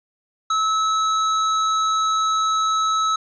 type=tone with hard clipping; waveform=sine; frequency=1298 Hz; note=E6; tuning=27 cents flat; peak=-19 dBFS; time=0.5-3.16 s; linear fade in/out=5 ms; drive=18 dB; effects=resampled to 16000 Hz